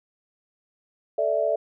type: chord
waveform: sine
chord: A suspended fourth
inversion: none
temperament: just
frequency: 440 / 586.7 / 660 Hz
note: A4 / D5 / E5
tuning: 0 / -2 / +2 cents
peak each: -28 / -24 / -24 dBFS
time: 1.18-1.56 s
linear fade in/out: 5 ms
effects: none